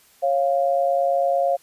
sine tone pair together, 549.6 / 698.5 Hz, C#5 / F5, -15 / 0 cents, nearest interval major third, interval 415 cents, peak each -20 dBFS, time 0.22-1.57 s, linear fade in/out 20 ms, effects white hiss -55 dBFS RMS until 1.62 s + resampled to 32000 Hz

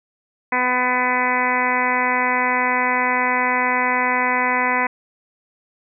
harmonic tone, 250.5 Hz, B3, 25 cents sharp, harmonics 1 / 2 / 3 / 4 / 5 / 6 / 7 / 8 / 9 / 10, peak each -28 / -28 / -26 / -21 / -33 / -28 / -27 / -22 / -28 / -32 dBFS, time 0.52-4.87 s, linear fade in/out 5 ms, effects none

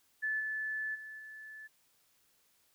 sine tone with level steps, 1739 Hz, A6, 21 cents flat, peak -31 / -34 / -44 / -46 dBFS, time 0.22-1.68 s, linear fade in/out 20 ms, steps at 0.39 / 0.94 / 1.18 s, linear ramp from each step 20 ms, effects white hiss -71 dBFS RMS until 2.74 s

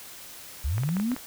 sine linear sweep, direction up, 57.7 to 261.6 Hz, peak -24 dBFS, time 0.64-1.15 s, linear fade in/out 10 ms
clicks, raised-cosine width 0.5 ms, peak -21 dBFS, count 7, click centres 0.781 / 0.835 / 0.89 / 0.968 / 0.999 / 1.117 / 1.164 s
effects white hiss -44 dBFS RMS until 1.26 s

